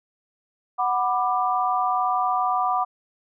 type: chord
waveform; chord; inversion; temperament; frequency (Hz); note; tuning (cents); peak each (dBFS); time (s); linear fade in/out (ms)
sine; B minor; second; just; 740.8 / 987.8 / 1185.3; F#5 / B5 / D6; +2 / 0 / +16; -23 / -26 / -24; 0.78-2.85; 20
effects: none